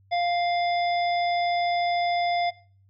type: harmonic tone with a mistuned harmonic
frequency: 698.5 Hz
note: F5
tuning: in tune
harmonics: 1 / 3 / 5 / 7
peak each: -22 / -32 / -36 / -39 dBFS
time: 0.11-2.51 s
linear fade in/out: 20 ms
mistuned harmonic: 7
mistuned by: +50 cents
effects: noise-tail reverb RT60 0.4 s tail -18 dB re dry + added 97 Hz sine -56 dBFS peak until 2.89 s